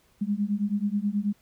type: beating tone pair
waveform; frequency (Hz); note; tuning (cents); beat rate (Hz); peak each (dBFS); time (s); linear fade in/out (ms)
sine; 200.3 / 209.6; G3 / G#3; +38 / +16; 9.3; -27; 0.21-1.33; 10
effects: pink hiss -64 dBFS RMS until 1.41 s